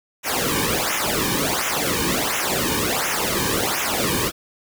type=noise with flanger; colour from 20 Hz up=pink; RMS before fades=-22 dBFS; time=0.23-4.32 s; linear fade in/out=50 ms; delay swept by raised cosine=0.22 to 1.52 ms; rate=1.4 Hz; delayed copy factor=-0.95; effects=none